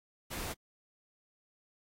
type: noise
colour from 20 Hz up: pink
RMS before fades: -40 dBFS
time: 0.3-0.54 s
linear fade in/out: 20 ms
effects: AAC 48 kbps